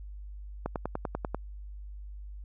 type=click train; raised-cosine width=1 ms; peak=-17 dBFS; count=8; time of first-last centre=0.66-1.346 s; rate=10.2 Hz; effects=added 50 Hz sine -40 dBFS peak until 2.44 s